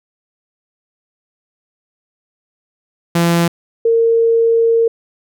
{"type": "tone pair in turn", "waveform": ["sawtooth", "sine"], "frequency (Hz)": [170, 458.6], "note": ["F3", "A#4"], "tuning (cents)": [-46, -28], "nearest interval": "octave + perfect fourth", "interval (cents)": 1718, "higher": "second", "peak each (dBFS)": [-7, -9], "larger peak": "first", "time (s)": [[3.15, 3.48], [3.85, 4.88]], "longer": "second", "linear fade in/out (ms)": 5, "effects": []}